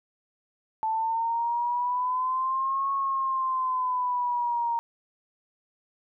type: exponential two-way sweep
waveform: sine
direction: up then down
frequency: 877 to 1100 to 930 Hz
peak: -24 dBFS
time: 0.83-4.79 s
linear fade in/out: 0 ms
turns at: 2.92 s
effects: none